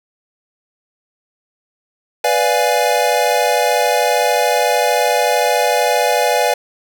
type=chord; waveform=square; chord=B diminished seventh; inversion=none; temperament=equal; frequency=493.9 / 587.3 / 698.5 / 830.6 Hz; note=B4 / D5 / F5 / Ab5; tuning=0 / 0 / 0 / 0 cents; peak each=-19 dBFS; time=2.24-6.54 s; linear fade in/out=5 ms; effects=none